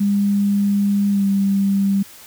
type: tone with pitch glide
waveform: sine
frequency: 201.6 to 197.22 Hz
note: G3 to G3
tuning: +49 to +11 cents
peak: -14 dBFS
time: 0-2.03 s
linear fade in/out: 10 ms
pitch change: -38 cents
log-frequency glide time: 1.1-1.25 s
effects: white hiss -42 dBFS RMS until 2.26 s